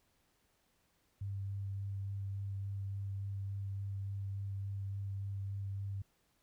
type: tone with vibrato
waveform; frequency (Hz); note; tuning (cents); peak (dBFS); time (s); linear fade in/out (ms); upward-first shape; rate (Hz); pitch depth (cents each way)
sine; 98.7; G2; +12; -37; 1.21-6.02; 5; sine; 3.5; 11
effects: pink hiss -75 dBFS RMS until 6.42 s